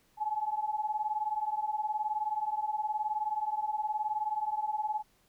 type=beating tone pair; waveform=sine; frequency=841 / 860 Hz; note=G#5 / A5; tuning=+22 / -40 cents; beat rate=19 Hz; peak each=-34 / -32 dBFS; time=0.17-5.03 s; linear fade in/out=50 ms; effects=pink hiss -68 dBFS RMS until 5.28 s